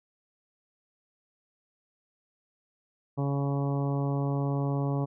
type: harmonic tone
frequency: 140.1 Hz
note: C#3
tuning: 19 cents sharp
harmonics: 1 / 2 / 3 / 4 / 5 / 6 / 7 / 8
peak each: -27 / -33 / -37 / -39 / -41 / -43 / -44 / -45 dBFS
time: 3.17-5.06 s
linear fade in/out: 20 ms
effects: none